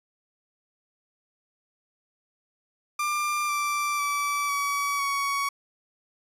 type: tone with pitch steps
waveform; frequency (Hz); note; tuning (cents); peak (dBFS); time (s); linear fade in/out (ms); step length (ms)
30% pulse; 1192 / 1173.6 / 1155.4 / 1137.5 / 1119.9; D6 / D6 / D6 / C#6 / C#6; +25 / -2 / -29 / +44 / +17; -22; 2.99-5.49; 5; 500
effects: resampled to 32000 Hz